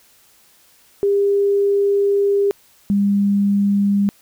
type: tone pair in turn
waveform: sine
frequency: 401.2 / 201 Hz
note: G4 / G3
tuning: +40 / +44 cents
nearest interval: octave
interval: 1196 cents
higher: first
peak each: -13 / -13 dBFS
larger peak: neither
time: 1.03-2.51 / 2.9-4.09 s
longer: first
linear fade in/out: 0 ms
effects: white hiss -53 dBFS RMS until 4.21 s